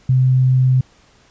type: tone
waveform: sine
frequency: 129.1 Hz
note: C3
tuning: 23 cents flat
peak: -10 dBFS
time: 0.09-0.81 s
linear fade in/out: 5 ms
effects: pink hiss -52 dBFS RMS until 1.3 s + resampled to 16000 Hz